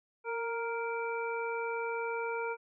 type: harmonic tone with a mistuned harmonic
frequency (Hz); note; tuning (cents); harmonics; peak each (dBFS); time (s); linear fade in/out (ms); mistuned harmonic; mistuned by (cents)
466.2; A#4; 0; 1 / 2 / 3 / 5; -35 / -38 / -40 / -42; 0.24-2.57; 50; 1; -20
effects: none